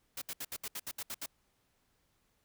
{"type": "noise bursts", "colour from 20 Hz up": "white", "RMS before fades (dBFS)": -40, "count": 10, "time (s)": [0.17, 1.261], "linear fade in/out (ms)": 5, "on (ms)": 47, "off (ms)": 69, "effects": ["pink hiss -75 dBFS RMS until 2.44 s"]}